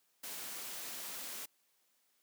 white noise, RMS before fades -44 dBFS, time 0.23-1.46 s, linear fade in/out 10 ms, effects white hiss -75 dBFS RMS until 2.22 s + high-pass 200 Hz 12 dB/octave

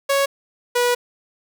sawtooth tone pair in turn, 554.4 / 487.3 Hz, C#5 / B4, 0 / -23 cents, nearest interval major second, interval 223 cents, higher first, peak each -12 dBFS, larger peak neither, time 0.09-0.26 / 0.75-0.95 s, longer second, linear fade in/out 10 ms, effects none

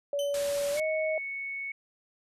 sine tone with pitch glide, 570 to 628.8 Hz, C#5 to D#5, +48 to +18 cents, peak -27 dBFS, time 0.13-1.18 s, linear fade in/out 2 ms, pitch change +170 cents, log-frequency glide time 0.72-0.82 s
sawtooth tone with exponential decay, 3050 Hz, G7, 48 cents flat, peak -31 dBFS, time 0.19-0.56 s, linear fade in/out 1 ms, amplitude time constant 79 ms
white low-pass noise, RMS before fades -40 dBFS, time 0.34-0.8 s, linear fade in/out 2 ms, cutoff 11000 Hz, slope 24 dB/octave
sine tone, 2214 Hz, C#7, 3 cents flat, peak -33 dBFS, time 0.77-1.72 s, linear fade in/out 5 ms
effects resampled to 32000 Hz

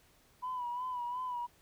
sine tone with vibrato, 987.8 Hz, B5, in tune, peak -34 dBFS, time 0.42-1.47 s, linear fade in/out 20 ms, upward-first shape sine, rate 2.8 Hz, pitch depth 54 cents each way, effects tanh soft clip ceiling -30 dBFS + pink hiss -66 dBFS RMS until 1.61 s

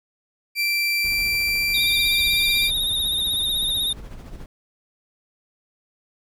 30% pulse tone with pitch glide, 2349 to 2368 Hz, D7 to D7, 0 to +14 cents, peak -17 dBFS, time 0.55-2.71 s, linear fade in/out 50 ms, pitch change +14 cents, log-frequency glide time 1.44-2.59 s
brown noise with tremolo, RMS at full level -34 dBFS, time 1.04-4.46 s, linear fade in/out 2 ms, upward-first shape sine, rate 14 Hz, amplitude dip 50%
square tone with vibrato, 3700 Hz, A#7, 14 cents flat, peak -21 dBFS, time 1.74-3.93 s, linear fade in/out 5 ms, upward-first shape sine, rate 16 Hz, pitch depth 52 cents each way
effects none

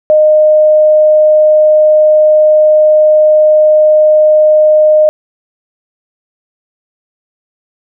sine tone, 614 Hz, D#5, 23 cents flat, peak -3 dBFS, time 0.1-5.09 s, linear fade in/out 0 ms, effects none

